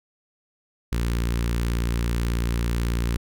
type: tone with notch filter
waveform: sawtooth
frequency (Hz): 58.27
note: A#1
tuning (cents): 0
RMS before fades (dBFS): -24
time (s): 0.92-3.17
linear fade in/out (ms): 5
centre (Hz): 690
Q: 0.98
effects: none